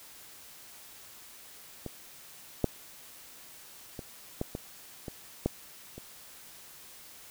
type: clicks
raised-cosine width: 2 ms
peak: -23 / -11 / -25 / -17 / -21 / -24 / -13 / -29 dBFS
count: 8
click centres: 1.863 / 2.643 / 3.992 / 4.414 / 4.551 / 5.082 / 5.46 / 5.98 s
effects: white hiss -51 dBFS RMS until 7.3 s